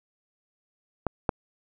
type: clicks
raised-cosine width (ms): 1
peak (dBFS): -11 / -8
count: 2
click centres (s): 1.067 / 1.292
effects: none